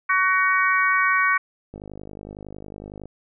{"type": "harmonic tone", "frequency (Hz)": 375.2, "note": "F#4", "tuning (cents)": 24, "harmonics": [3, 4, 5, 6], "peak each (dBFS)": [-21, -22, -23, -24], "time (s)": [0.09, 1.38], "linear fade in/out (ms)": 10}
{"type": "click train", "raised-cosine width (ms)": 2, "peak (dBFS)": -24, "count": 68, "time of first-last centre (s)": [1.74, 3.056], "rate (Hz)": 50.9}
{"effects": []}